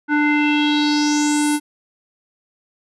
square tone with low-pass filter sweep, 296.5 Hz, D4, 17 cents sharp, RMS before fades -17 dBFS, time 0.08-1.6 s, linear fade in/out 50 ms, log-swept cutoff 1600 to 11000 Hz, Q 4.6, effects none

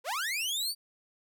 sawtooth linear sweep, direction up, 440 to 4699 Hz, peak -27 dBFS, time 0.04-0.75 s, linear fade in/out 50 ms, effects none

